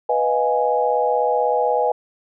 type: chord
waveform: sine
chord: F half-diminished seventh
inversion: second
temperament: equal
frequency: 493.9 / 622.3 / 698.5 / 830.6 Hz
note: Cb5 / Eb5 / F5 / Ab5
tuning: 0 / 0 / 0 / 0 cents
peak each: -20 / -23 / -25 / -20 dBFS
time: 0.09-1.92 s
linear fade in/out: 5 ms
effects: none